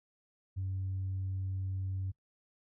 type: tone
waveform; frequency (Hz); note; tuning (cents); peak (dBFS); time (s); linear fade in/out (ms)
sine; 95; F#2; +46; -32; 0.56-2.12; 20
effects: noise-tail reverb RT60 0.1 s tail -20 dB re dry + tanh soft clip ceiling -30 dBFS